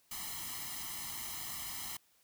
white noise with comb filter, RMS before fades -42 dBFS, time 0.11-1.97 s, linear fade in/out 5 ms, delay 0.98 ms, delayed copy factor +1, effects white hiss -70 dBFS RMS until 2.23 s

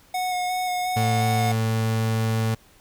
square tone with vibrato, 730 Hz, F#5, 24 cents flat, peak -24 dBFS, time 0.14-1.52 s, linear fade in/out 5 ms, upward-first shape square, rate 2.8 Hz, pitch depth 12 cents each way
35% pulse tone, 111.7 Hz, A2, 27 cents sharp, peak -19 dBFS, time 0.96-2.55 s, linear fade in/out 10 ms
effects pink hiss -55 dBFS RMS until 2.8 s

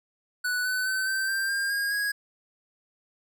square tone with pitch steps, 1482 / 1505.3 / 1529 / 1553 / 1577.4 / 1602.2 / 1627.4 / 1653 Hz, F#6 / F#6 / G6 / G6 / G6 / G6 / G#6 / G#6, +2 / +29 / -44 / -17 / +10 / +37 / -36 / -9 cents, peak -26 dBFS, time 0.44-2.12 s, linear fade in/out 10 ms, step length 210 ms, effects none

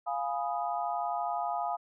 sine chord, F half-diminished seventh, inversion none, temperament equal, 698.5 / 830.6 / 987.8 / 1244.5 Hz, F5 / Ab5 / Cb6 / Eb6, 0 / 0 / 0 / 0 cents, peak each -33 / -34 / -39 / -38 dBFS, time 0.06-1.77 s, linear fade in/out 20 ms, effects none

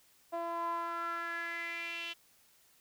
sawtooth tone with band-pass filter sweep, 338.2 Hz, E4, 44 cents sharp, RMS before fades -38 dBFS, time 0.32-2.14 s, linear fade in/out 20 ms, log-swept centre 770 to 3000 Hz, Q 5.3, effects white hiss -66 dBFS RMS until 2.8 s

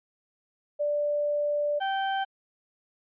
sine / 35% pulse tone pair in turn, 587.3 / 777.6 Hz, D5 / G5, 0 / -14 cents, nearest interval perfect fourth, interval 486 cents, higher second, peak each -24 dBFS, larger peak neither, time 0.79-1.8 / 1.8-2.25 s, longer first, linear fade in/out 20 ms, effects resampled to 8000 Hz

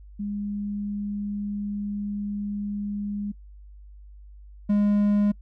sine / triangle tone pair in turn, 204.6 / 205.6 Hz, G#3 / G#3, -26 / -17 cents, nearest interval unison, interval 9 cents, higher second, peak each -27 / -16 dBFS, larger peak second, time 0.19-3.32 / 4.69-5.32 s, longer first, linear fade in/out 10 ms, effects noise-tail reverb RT60 0.1 s tail -26 dB re dry + added 50 Hz sine -43 dBFS peak until 5.41 s

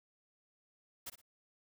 white noise with echo, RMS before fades -43 dBFS, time 1.06-1.1 s, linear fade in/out 10 ms, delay 58 ms, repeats 2, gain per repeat -11 dB, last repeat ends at 1.216 s, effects none

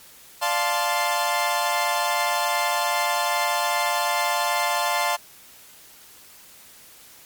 sawtooth chord, D minor seventh, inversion none, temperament equal with one note detuned, 587.3 / 698.5 / 876.4 / 1046.5 Hz, D5 / F5 / A5 / C6, 0 / 0 / -7 / 0 cents, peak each -26 / -22 / -22 / -22 dBFS, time 0.41-5.17 s, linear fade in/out 20 ms, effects white hiss -48 dBFS RMS until 7.25 s + MP3 96 kbps

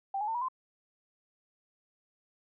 sine tone with pitch steps, 784 / 840.3 / 900.6 / 965.2 / 1034.5 Hz, G5 / G#5 / A5 / B5 / C6, 0 / +20 / +40 / -40 / -20 cents, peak -30 dBFS, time 0.14-0.485 s, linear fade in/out 5 ms, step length 69 ms, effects none

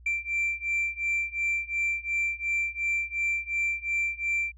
sine beating tone pair, 2350 / 2352.8 Hz, D7 / D7, +1 / +3 cents, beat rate 2.8 Hz, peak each -28 / -27 dBFS, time 0.06-4.52 s, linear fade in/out 5 ms, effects tanh soft clip ceiling -22 dBFS + added 60 Hz sine -48 dBFS peak until 4.57 s

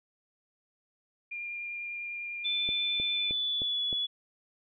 sine tone with vibrato, 2400 Hz, D7, 37 cents sharp, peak -35 dBFS, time 1.31-3.32 s, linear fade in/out 10 ms, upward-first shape sine, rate 10 Hz, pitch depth 9 cents each way
sine tone with pitch glide, 3520 to 3408 Hz, A7 to G#7, 0 to +44 cents, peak -28 dBFS, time 2.44-4.07 s, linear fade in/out 20 ms, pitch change -56 cents, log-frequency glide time 3.12-3.82 s
click train, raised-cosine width 2 ms, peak -27 dBFS, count 5, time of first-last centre 2.69-3.928 s, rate 3.23 Hz
effects none

